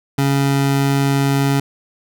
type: tone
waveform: 25% pulse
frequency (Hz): 138.59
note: C#3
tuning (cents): 0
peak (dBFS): -10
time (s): 0.18-1.6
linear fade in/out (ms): 5
effects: none